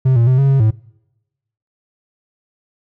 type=tone with pitch steps; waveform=triangle; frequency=130.6 / 117 / 129.1 / 137.3 / 136.1 / 109.2 Hz; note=C3 / A#2 / C3 / C#3 / C#3 / A2; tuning=-3 / +7 / -23 / -16 / -31 / -13 cents; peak=-7 dBFS; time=0.05-0.71 s; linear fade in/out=10 ms; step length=110 ms; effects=noise-tail reverb RT60 1.0 s tail -26 dB re dry